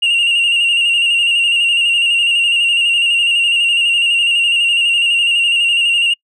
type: tone with vibrato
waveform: sine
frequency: 2794 Hz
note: F7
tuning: in tune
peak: -8 dBFS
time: 0.02-6.14 s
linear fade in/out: 10 ms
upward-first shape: square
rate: 12 Hz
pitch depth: 33 cents each way
effects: noise-tail reverb RT60 0.1 s tail -26 dB re dry + tanh soft clip ceiling -9 dBFS